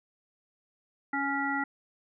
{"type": "harmonic tone", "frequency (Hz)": 278.6, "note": "C#4", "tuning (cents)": 9, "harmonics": [1, 3, 5, 7], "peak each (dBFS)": [-33, -33, -33, -33], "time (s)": [1.13, 1.64], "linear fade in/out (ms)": 5, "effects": []}